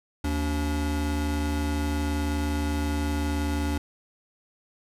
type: tone pair together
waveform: square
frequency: 76.01 / 287.2 Hz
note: D#2 / D4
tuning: -40 / -39 cents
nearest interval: octave + major seventh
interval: 2301 cents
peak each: -27 / -30 dBFS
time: 0.24-3.78 s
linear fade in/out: 5 ms
effects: resampled to 32000 Hz